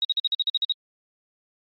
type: tone bursts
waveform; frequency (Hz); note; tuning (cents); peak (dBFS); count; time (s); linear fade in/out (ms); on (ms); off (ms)
sine; 3801; A#7; +33; -19; 10; 0.02-0.723; 2; 28; 47
effects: MP3 32 kbps